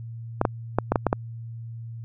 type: clicks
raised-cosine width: 1 ms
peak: -5 dBFS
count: 7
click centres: 0.414 / 0.452 / 0.786 / 0.92 / 0.958 / 1.067 / 1.129 s
effects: added 115 Hz sine -34 dBFS peak until 2.04 s